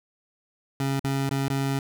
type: tone with dropouts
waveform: 25% pulse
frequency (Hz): 136.8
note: C#3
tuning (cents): -23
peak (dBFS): -20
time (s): 0.8-1.79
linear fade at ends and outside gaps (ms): 2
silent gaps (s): 0.995-1.043 / 1.292-1.311 / 1.482-1.501
effects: none